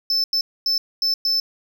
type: tone bursts at uneven times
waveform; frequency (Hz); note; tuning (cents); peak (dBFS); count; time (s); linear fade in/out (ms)
triangle; 5274; E8; 0; -16; 5; 0.1-0.24 / 0.33-0.41 / 0.66-0.78 / 1.02-1.14 / 1.25-1.4; 2
effects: none